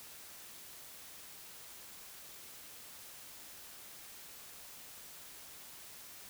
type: silence
effects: white hiss -52 dBFS RMS until 6.29 s